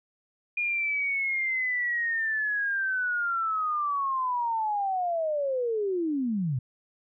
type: linear sweep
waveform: sine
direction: down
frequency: 2437 to 117.5 Hz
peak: -25 dBFS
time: 0.57-6.59 s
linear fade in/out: 5 ms
effects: none